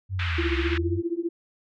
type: linear two-way sweep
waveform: sine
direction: down then up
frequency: 98.2 to 67.1 to 96.3 Hz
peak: -25 dBFS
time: 0.09-1.02 s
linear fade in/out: 50 ms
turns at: 0.57 s
type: band-pass noise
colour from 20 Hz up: pink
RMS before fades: -32 dBFS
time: 0.19-0.78 s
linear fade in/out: 5 ms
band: 1400 to 3000 Hz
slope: 24 dB/octave
type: tone with tremolo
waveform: sine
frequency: 340 Hz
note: F4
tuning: 46 cents flat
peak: -21 dBFS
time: 0.38-1.29 s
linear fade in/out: 5 ms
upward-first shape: triangle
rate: 15 Hz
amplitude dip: 100%
effects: none